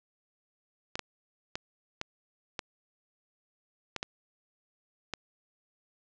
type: clicks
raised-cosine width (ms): 0.2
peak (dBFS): -16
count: 8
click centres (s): 0.955 / 0.993 / 1.555 / 2.014 / 2.592 / 3.963 / 4.029 / 5.137
effects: low-pass 7000 Hz 12 dB/octave